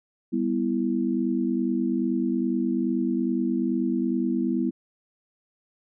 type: chord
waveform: sine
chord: E minor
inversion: first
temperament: just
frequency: 197.78 / 247.2 / 329.6 Hz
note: G3 / B3 / E4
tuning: +16 / +2 / 0 cents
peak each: -28 / -25 / -27 dBFS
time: 0.32-4.71 s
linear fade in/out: 20 ms
effects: none